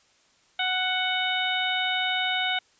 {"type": "harmonic tone with a mistuned harmonic", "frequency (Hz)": 740, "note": "F#5", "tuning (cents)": 0, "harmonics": [1, 2, 3, 4, 5], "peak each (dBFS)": [-30, -30, -30, -30, -30], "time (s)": [0.59, 2.59], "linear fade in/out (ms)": 5, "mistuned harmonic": 4, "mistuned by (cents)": 16, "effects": ["white hiss -62 dBFS RMS until 2.79 s", "resampled to 16000 Hz"]}